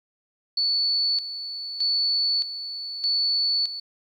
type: tone with tremolo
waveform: sine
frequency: 4455 Hz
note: C#8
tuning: 8 cents sharp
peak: -20 dBFS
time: 0.57-3.8 s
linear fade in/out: 5 ms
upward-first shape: square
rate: 0.81 Hz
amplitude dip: 70%
effects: 10-bit